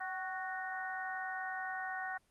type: harmonic tone with a mistuned harmonic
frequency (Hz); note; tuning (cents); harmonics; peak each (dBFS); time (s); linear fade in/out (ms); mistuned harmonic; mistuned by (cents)
370; F#4; 0; 2 / 3 / 4 / 5; -41 / -46 / -42 / -43; 0-2.18; 10; 2; +41
effects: pink hiss -73 dBFS RMS until 2.3 s + Opus 32 kbps